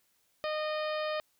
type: harmonic tone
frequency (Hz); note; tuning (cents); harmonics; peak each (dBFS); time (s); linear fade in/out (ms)
614; D#5; -23; 1 / 2 / 3 / 4 / 5 / 6 / 7 / 8; -32 / -38 / -42 / -44 / -46 / -48 / -49 / -50; 0.44-1.2; 0
effects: white hiss -72 dBFS RMS until 1.39 s